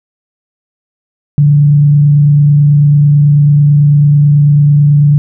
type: tone with frequency modulation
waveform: sine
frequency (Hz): 145.8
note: D3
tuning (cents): -12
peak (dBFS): -3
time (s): 1.38-5.18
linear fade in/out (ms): 0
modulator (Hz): 29.1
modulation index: 0.22
effects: none